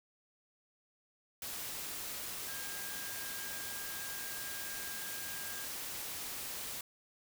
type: tone in noise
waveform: sine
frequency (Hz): 1616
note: G#6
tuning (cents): -48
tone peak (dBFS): -48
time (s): 2.48-5.65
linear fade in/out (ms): 2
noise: white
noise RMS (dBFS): -42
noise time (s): 1.42-6.81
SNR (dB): -9
effects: none